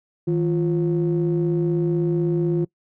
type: ring-modulated tone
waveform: triangle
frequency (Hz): 94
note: F#2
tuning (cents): +28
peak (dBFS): -13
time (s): 0.27-2.65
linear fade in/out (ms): 10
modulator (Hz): 254
effects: noise-tail reverb RT60 0.1 s tail -23 dB re dry + high-pass 60 Hz 12 dB/octave